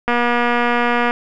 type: click train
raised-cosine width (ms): 0.5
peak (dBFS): -3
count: 248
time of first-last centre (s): 0.08-1.109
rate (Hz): 240
effects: none